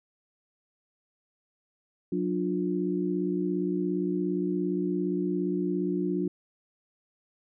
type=tone cluster; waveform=sine; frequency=183.1 / 297.4 / 354.7 Hz; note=F#3 / D4 / F4; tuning=-18 / +22 / +27 cents; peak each=-30 dBFS; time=2.12-6.28 s; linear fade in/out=5 ms; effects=none